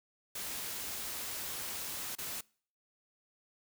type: noise with dropouts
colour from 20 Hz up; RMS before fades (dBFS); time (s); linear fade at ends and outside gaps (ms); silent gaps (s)
white; -40; 0.35-2.41; 5; 2.153-2.184
effects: noise-tail reverb RT60 0.5 s tail -25 dB re dry